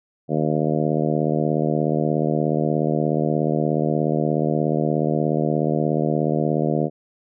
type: harmonic tone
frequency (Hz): 76.8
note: D#2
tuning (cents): -22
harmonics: 2 / 3 / 4 / 5 / 6 / 7 / 8 / 9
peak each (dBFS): -23 / -25 / -26 / -27 / -28 / -28 / -29 / -30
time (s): 0.28-6.9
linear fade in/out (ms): 50
effects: none